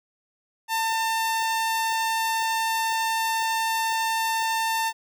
sawtooth tone, 898 Hz, A5, 35 cents sharp, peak -19 dBFS, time 0.68-4.93 s, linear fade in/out 50 ms, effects none

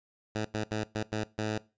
10% pulse tone bursts at uneven times, 107.9 Hz, A2, 33 cents flat, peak -22 dBFS, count 6, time 0.35-0.45 / 0.54-0.64 / 0.71-0.84 / 0.95-1.03 / 1.12-1.24 / 1.38-1.58 s, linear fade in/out 5 ms, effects noise-tail reverb RT60 0.3 s tail -21 dB re dry + resampled to 16000 Hz

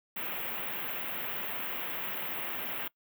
white band-stop noise, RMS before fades -36 dBFS, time 0.16-2.88 s, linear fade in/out 5 ms, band 3200 to 14000 Hz, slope 48 dB/octave, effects noise-tail reverb RT60 0.1 s tail -22 dB re dry + high-pass 150 Hz 12 dB/octave

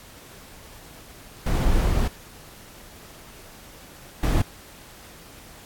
brown noise bursts at uneven times, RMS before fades -20 dBFS, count 2, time 1.46-2.08 / 4.23-4.42 s, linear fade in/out 5 ms, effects pink hiss -46 dBFS RMS until 5.65 s + AAC 64 kbps

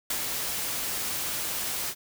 white noise with ADSR envelope, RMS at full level -28 dBFS, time 0.1-1.95 s, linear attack 5 ms, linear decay 69 ms, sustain -3 dB, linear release 61 ms, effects none

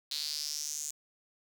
sawtooth tone with high-pass filter sweep, 149.1 Hz, D3, 27 cents sharp, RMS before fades -37 dBFS, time 0.11-0.91 s, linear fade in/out 5 ms, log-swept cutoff 4100 to 7000 Hz, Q 5.4, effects none

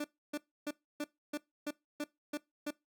30% pulse tone bursts, 294.9 Hz, D4, 7 cents sharp, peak -32 dBFS, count 9, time 0-2.707 s, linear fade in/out 5 ms, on 43 ms, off 290 ms, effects noise-tail reverb RT60 0.2 s tail -21 dB re dry

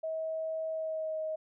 sine tone with pitch glide, 640 to 629 Hz, D#5 to D#5, +49 to +19 cents, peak -32 dBFS, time 0.03-1.36 s, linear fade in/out 10 ms, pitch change -30 cents, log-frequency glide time 0.7-1.19 s, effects none

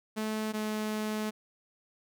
sawtooth tone pair in turn, 216.7 / 214.6 Hz, A3 / A3, -26 / -43 cents, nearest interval unison, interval 17 cents, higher first, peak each -27 dBFS, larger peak neither, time 0.16-0.53 / 0.53-1.31 s, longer second, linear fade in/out 20 ms, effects none

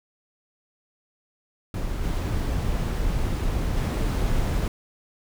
brown noise with level steps, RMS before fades -28 / -25 / -23 dBFS, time 1.74-4.68 s, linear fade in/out 2 ms, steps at 2.03 / 3.76 s, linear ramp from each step 20 ms, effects none

